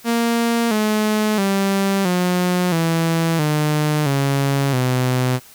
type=tone with pitch steps; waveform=sawtooth; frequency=233.1 / 213.8 / 196.01 / 179.74 / 164.83 / 151.15 / 138.6 / 127.1 Hz; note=A#3 / A3 / G3 / F#3 / E3 / D#3 / C#3 / C3; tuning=0 / -49 / 0 / -50 / 0 / -50 / 0 / -50 cents; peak=-12 dBFS; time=0.04-5.4 s; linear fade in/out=50 ms; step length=670 ms; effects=white hiss -45 dBFS RMS until 5.54 s